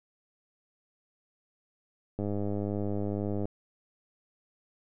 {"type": "click train", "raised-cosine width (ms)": 2, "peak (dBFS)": -20, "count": 130, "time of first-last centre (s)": [2.19, 3.455], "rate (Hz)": 102, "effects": []}